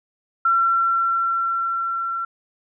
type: tone with level ramp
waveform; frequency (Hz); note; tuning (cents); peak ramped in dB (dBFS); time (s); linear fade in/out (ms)
sine; 1357; E6; +50; -14 to -23; 0.45-2.25; 5
effects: none